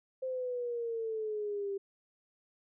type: exponential sweep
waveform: sine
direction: down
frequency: 523.3 to 392 Hz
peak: -33 dBFS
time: 0.22-1.78 s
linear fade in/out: 10 ms
effects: none